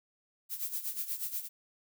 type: noise with tremolo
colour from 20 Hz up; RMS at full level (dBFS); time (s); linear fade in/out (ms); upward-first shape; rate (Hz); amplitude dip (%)
violet; -34; 0.49-1.49; 50; sine; 8.3; 75
effects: none